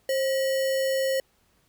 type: tone with sample-and-hold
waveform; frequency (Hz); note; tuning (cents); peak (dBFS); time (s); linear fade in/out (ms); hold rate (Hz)
sine; 533; C5; +32; -22; 0.09-1.2; 2; 2450
effects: pink hiss -66 dBFS RMS until 1.68 s